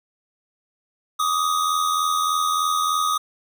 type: tone pair together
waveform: square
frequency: 1162 / 1245.3 Hz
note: D6 / D#6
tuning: -19 / +1 cents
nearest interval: minor second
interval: 120 cents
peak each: -26 / -21 dBFS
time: 1.19-3.18 s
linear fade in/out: 10 ms
effects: none